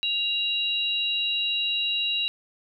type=tone pair together; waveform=sine; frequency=2794 / 3886 Hz; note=F7 / B7; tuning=0 / -29 cents; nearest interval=tritone; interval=571 cents; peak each=-26 dBFS; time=0.03-2.28 s; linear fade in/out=0 ms; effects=none